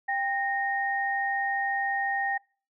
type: tone pair together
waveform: sine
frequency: 791.8 / 1854 Hz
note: G5 / A#6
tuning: +17 / -10 cents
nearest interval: octave + minor third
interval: 1473 cents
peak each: -28 dBFS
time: 0.08-2.38 s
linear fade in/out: 10 ms
effects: noise-tail reverb RT60 0.4 s tail -26 dB re dry